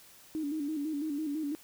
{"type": "tone with vibrato", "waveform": "sine", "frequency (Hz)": 299.5, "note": "D4", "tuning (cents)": 34, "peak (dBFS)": -31, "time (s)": [0.35, 1.55], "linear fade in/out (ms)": 0, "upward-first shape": "square", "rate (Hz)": 6, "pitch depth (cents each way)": 79, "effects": ["white hiss -56 dBFS RMS until 1.63 s"]}